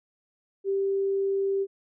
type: tone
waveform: sine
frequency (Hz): 392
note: G4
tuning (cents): 0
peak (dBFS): -23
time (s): 0.64-1.67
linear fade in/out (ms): 50
effects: none